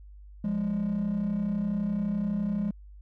triangle tone pair together, 174.61 / 206.5 Hz, F3 / G#3, 0 / -10 cents, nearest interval minor third, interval 290 cents, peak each -29 / -24 dBFS, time 0.44-2.71 s, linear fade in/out 5 ms, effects tanh soft clip ceiling -21 dBFS + added 50 Hz sine -45 dBFS peak until 3.01 s

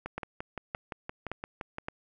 two click trains, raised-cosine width 0.5 ms, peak -19 / -21 dBFS, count 4 / 11, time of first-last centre 0.18-1.885 / 0.06-1.784 s, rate 1.76 / 5.8 Hz, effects none

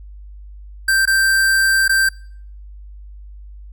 square tone with dropouts, 1568 Hz, G6, in tune, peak -13 dBFS, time 0.88-2.09 s, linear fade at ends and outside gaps 5 ms, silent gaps 1.055-1.074 / 1.88-1.893 s, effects noise-tail reverb RT60 0.6 s tail -26 dB re dry + added 50 Hz sine -34 dBFS peak until 3.72 s

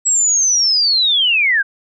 sine linear sweep, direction down, 7800 to 1527 Hz, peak -11 dBFS, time 0.05-1.63 s, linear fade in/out 20 ms, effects none

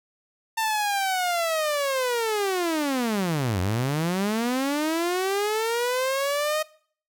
sawtooth linear two-way sweep, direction down then up, 901 to 87.31 to 626 Hz, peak -19 dBFS, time 0.57-6.63 s, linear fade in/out 10 ms, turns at 3.6 s, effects noise-tail reverb RT60 0.5 s tail -21 dB re dry

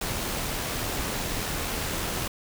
pink noise with amplitude modulation, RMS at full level -29 dBFS, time 0.01-2.28 s, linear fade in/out 5 ms, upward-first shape sine, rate 83.3 Hz, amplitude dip 25%, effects none

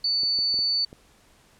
sine tone, 4500 Hz, C#8, 25 cents sharp, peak -21 dBFS, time 0.04-0.85 s, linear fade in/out 5 ms
clicks, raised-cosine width 2 ms, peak -29 dBFS, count 5, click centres 0.234 / 0.389 / 0.542 / 0.59 / 0.929 s
effects pink hiss -58 dBFS RMS until 1.59 s + low-pass 11000 Hz 12 dB/octave

